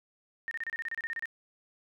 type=tone bursts; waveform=sine; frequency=1834 Hz; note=A#6; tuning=29 cents flat; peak=-32 dBFS; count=13; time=0.48-1.256 s; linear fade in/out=0 ms; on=32 ms; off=30 ms; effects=none